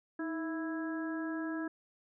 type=harmonic tone with a mistuned harmonic; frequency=329.6 Hz; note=E4; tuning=in tune; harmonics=1 / 2 / 3 / 4 / 5; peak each=-35 / -46 / -49 / -48 / -44 dBFS; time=0.19-1.68 s; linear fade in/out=5 ms; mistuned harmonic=1; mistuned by=-59 cents; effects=none